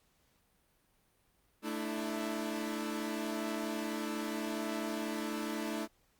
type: chord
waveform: sawtooth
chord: A suspended fourth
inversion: none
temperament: equal with one note detuned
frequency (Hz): 220 / 297.4 / 329.6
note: A3 / D4 / E4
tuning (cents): 0 / +22 / 0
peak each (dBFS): -35 / -36 / -36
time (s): 1.62-5.88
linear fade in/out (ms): 50
effects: pink hiss -72 dBFS RMS until 6.19 s + Opus 48 kbps